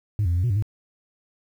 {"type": "tone with pitch steps", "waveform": "sine", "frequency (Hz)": [104.3, 86, 86.7, 90.2, 121.9, 97.4, 106.4], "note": ["G#2", "F2", "F2", "F#2", "B2", "G2", "G#2"], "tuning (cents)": [8, -26, -12, -44, -22, -11, 42], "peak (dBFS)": -17, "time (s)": [0.19, 0.624], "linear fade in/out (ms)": 0, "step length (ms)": 62, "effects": ["tanh soft clip ceiling -17 dBFS", "9-bit"]}